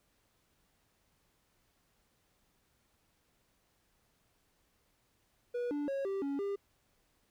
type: tone with pitch steps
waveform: triangle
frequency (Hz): 485.2 / 291.2 / 548 / 390.8 / 279.8 / 399.7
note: B4 / D4 / C#5 / G4 / C#4 / G4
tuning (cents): -31 / -15 / -20 / -5 / +16 / +34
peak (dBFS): -31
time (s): 5.54-6.56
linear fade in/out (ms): 10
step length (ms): 170
effects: pink hiss -74 dBFS RMS until 7.3 s